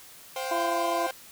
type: chord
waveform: sawtooth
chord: C suspended fourth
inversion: none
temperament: equal with one note detuned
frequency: 523.3 / 711.1 / 784 Hz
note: C5 / F5 / G5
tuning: 0 / +31 / 0 cents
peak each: -29 / -34 / -31 dBFS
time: 0.36-1.11 s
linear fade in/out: 2 ms
type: harmonic tone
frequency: 340.5 Hz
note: F4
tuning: 44 cents flat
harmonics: 1 / 2 / 3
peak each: -33 / -28 / -30 dBFS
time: 0.51-1.07 s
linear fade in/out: 5 ms
effects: white hiss -49 dBFS RMS until 1.31 s